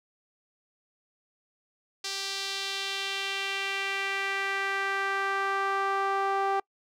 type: tone with band-pass filter sweep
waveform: sawtooth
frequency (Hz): 392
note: G4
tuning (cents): 0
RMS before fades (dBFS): -30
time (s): 2.04-6.6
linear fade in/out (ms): 5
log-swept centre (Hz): 4800 to 890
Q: 1.9
effects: noise-tail reverb RT60 0.1 s tail -26 dB re dry